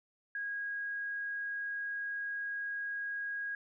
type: tone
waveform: sine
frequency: 1642 Hz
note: G#6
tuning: 20 cents flat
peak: -35 dBFS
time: 0.35-3.55 s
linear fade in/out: 2 ms
effects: none